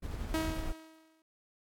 brown noise with tremolo, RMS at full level -36 dBFS, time 0.02-0.73 s, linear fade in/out 20 ms, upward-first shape square, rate 11 Hz, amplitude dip 25%
sawtooth tone with exponential decay, 319.3 Hz, D#4, 45 cents sharp, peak -25 dBFS, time 0.34-1.22 s, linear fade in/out 2 ms, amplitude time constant 190 ms
effects AAC 64 kbps

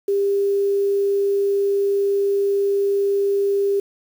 sine tone, 399 Hz, G4, 31 cents sharp, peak -16 dBFS, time 0.08-3.8 s, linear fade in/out 5 ms, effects 7-bit

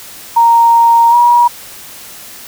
sine tone with pitch glide, 930 to 957.8 Hz, A#5 to A#5, -4 to +47 cents, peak -4 dBFS, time 0.36-1.48 s, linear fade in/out 10 ms, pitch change +51 cents, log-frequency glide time 1.1-1.15 s, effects white hiss -32 dBFS RMS until 2.47 s

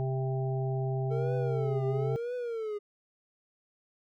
harmonic tone, 131.8 Hz, C3, 13 cents sharp, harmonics 1 / 3 / 5 / 6, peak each -29 / -36 / -41 / -42 dBFS, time 0-2.16 s, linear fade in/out 0 ms
triangle tone with vibrato, 445.4 Hz, A4, 21 cents sharp, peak -30 dBFS, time 1.1-2.79 s, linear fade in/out 20 ms, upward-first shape triangle, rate 1 Hz, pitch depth 200 cents each way
effects none

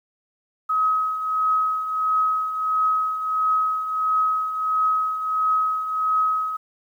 sine tone with tremolo, 1272 Hz, D#6, 38 cents sharp, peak -16 dBFS, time 0.69-6.57 s, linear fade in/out 10 ms, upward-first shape triangle, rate 1.5 Hz, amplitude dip 65%, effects 9-bit

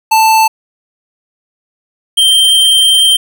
square tone pair in turn, 883 / 3147 Hz, A5 / G7, +6 / +6 cents, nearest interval octave + minor seventh, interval 2200 cents, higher second, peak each -6 dBFS, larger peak neither, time 0.11-0.48 / 2.17-3.17 s, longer second, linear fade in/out 10 ms, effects none

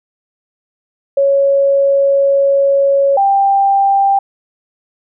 sine tone pair in turn, 554.4 / 789.9 Hz, C#5 / G5, 0 / +13 cents, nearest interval tritone, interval 613 cents, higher second, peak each -8 / -8 dBFS, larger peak neither, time 1.17-3.17 / 3.17-4.19 s, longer first, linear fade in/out 5 ms, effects none

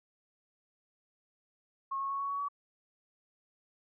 sine tone with pitch steps, 1087 / 1096.5 / 1106 / 1115.6 / 1125.3 / 1135.1 Hz, C#6 / C#6 / C#6 / C#6 / C#6 / C#6, -34 / -19 / -4 / +11 / +26 / +41 cents, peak -32 dBFS, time 1.91-2.486 s, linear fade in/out 10 ms, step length 96 ms, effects none

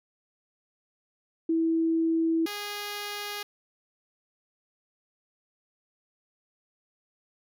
sine / 5% pulse tone pair in turn, 326.9 / 411.9 Hz, E4 / G#4, -14 / -14 cents, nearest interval major third, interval 400 cents, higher second, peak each -22 / -22 dBFS, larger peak neither, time 1.49-2.46 / 2.46-3.43 s, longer neither, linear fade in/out 5 ms, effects none

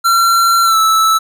square tone with pitch glide, 1363 to 1312.8 Hz, F6 to E6, -43 to -8 cents, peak -9 dBFS, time 0.04-1.19 s, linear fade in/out 20 ms, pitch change -65 cents, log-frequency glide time 0.64-0.77 s, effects none

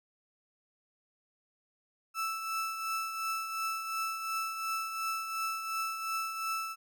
35% pulse tone with tremolo, 1318.5 Hz, E6, in tune, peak -29 dBFS, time 2.14-6.76 s, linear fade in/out 50 ms, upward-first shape triangle, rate 2.8 Hz, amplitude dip 55%, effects none

